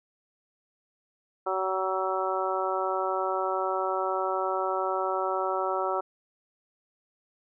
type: harmonic tone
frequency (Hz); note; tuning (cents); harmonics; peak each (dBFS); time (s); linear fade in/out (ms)
188.8; F#3; +35; 2 / 3 / 4 / 5 / 6 / 7; -32 / -32 / -32 / -34 / -36 / -32; 1.46-6.01; 10
effects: none